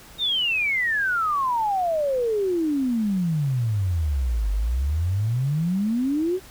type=exponential two-way sweep; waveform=sine; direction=down then up; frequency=3745 to 48.44 to 386.3 Hz; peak=-20 dBFS; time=0.18-6.4 s; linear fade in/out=50 ms; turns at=4.52 s; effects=pink hiss -46 dBFS RMS until 6.5 s